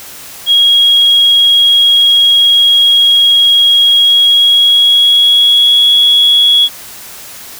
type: tone with pitch glide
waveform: sine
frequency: 3293 to 3349 Hz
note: G#7 to G#7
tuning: -15 to +14 cents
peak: -3 dBFS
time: 0.46-6.69 s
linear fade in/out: 50 ms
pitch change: +29 cents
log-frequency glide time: 3.9-5.9 s
effects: tanh soft clip ceiling 0 dBFS + white hiss -30 dBFS RMS until 7.59 s

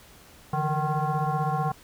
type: tone with frequency modulation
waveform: sine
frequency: 455.6 Hz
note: A#4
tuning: 40 cents flat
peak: -23 dBFS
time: 0.53-1.72 s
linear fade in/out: 5 ms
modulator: 309 Hz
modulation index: 2.1
effects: pink hiss -52 dBFS RMS until 1.83 s

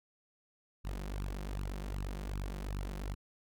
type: tone with flanger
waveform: sawtooth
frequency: 48.49 Hz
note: G1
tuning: 18 cents flat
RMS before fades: -39 dBFS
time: 0.84-3.15 s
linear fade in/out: 20 ms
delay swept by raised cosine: 0.71 to 5.71 ms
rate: 2.6 Hz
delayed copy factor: +0.85
effects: none

